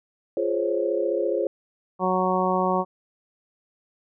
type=chord; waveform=sine; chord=Db major seventh; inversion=first; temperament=just; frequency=346.5 / 415.8 / 519.7 / 554.4 Hz; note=F4 / Ab4 / C5 / Db5; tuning=-14 / +2 / -12 / 0 cents; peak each=-27 dBFS; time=0.37-1.47 s; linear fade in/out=2 ms
type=harmonic tone; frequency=185 Hz; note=F#3; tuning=in tune; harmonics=1 / 2 / 3 / 4 / 5 / 6; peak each=-27 / -27 / -27 / -27 / -27 / -27 dBFS; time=1.99-2.85 s; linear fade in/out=50 ms
effects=none